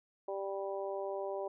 harmonic tone, 196 Hz, G3, in tune, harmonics 2 / 3 / 4 / 5, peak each -39 / -39 / -44 / -47 dBFS, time 0.28-1.48 s, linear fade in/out 5 ms, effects none

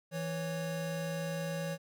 square tone pair together, 164.82 / 554.4 Hz, E3 / C#5, 0 / 0 cents, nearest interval octave + major sixth, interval 2100 cents, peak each -37 / -39 dBFS, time 0.11-1.78 s, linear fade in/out 50 ms, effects none

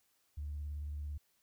sine tone with vibrato, 73.6 Hz, D2, 4 cents sharp, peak -37 dBFS, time 0.37-1.18 s, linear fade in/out 10 ms, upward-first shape sine, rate 18 Hz, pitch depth 38 cents each way, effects tanh soft clip ceiling -34 dBFS + white hiss -75 dBFS RMS until 1.42 s

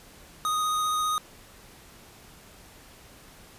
square tone with vibrato, 1244.5 Hz, D#6, in tune, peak -25 dBFS, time 0.45-1.18 s, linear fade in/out 0 ms, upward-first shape triangle, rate 15 Hz, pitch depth 13 cents each way, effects pink hiss -51 dBFS RMS until 3.58 s + resampled to 32000 Hz

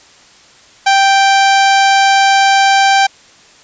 sawtooth tone, 784 Hz, G5, in tune, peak -3 dBFS, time 0.86-3.07 s, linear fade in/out 10 ms, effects white hiss -43 dBFS RMS until 3.63 s + resampled to 16000 Hz

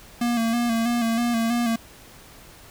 square tone with vibrato, 233.1 Hz, A#3, in tune, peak -21 dBFS, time 0.21-1.76 s, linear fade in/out 5 ms, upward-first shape square, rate 3.1 Hz, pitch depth 39 cents each way, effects pink hiss -47 dBFS RMS until 2.7 s

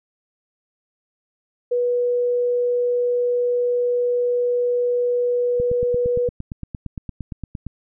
sine tone, 487.7 Hz, B4, 22 cents flat, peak -17 dBFS, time 1.71-6.29 s, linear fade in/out 10 ms
click train, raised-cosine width 5 ms, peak -17 dBFS, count 19, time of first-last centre 5.6-7.667 s, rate 8.71 Hz
effects none

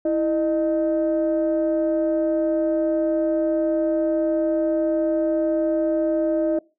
sine tone pair together, 327.8 / 613.8 Hz, E4 / D#5, -10 / -24 cents, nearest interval major seventh, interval 1086 cents, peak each -20 dBFS, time 0.05-6.59 s, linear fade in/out 5 ms, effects noise-tail reverb RT60 0.3 s tail -24 dB re dry + tanh soft clip ceiling -13 dBFS

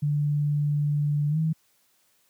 sine tone with pitch glide, 146.83 to 159.2 Hz, D3 to D#3, 0 to +40 cents, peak -21 dBFS, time 0.02-1.53 s, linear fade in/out 10 ms, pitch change +140 cents, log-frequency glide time 1.29-1.38 s, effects white hiss -66 dBFS RMS until 2.29 s + high-pass 80 Hz 12 dB/octave

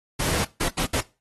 pink noise bursts at uneven times, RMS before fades -25 dBFS, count 4, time 0.19-0.45 / 0.6-0.69 / 0.77-0.86 / 0.93-1.01 s, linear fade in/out 10 ms, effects noise-tail reverb RT60 0.3 s tail -20 dB re dry + AAC 32 kbps

